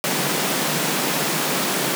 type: high-pass noise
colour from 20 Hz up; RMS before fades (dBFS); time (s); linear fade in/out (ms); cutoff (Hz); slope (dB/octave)
pink; -22; 0.04-1.95; 0; 140; 96
effects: none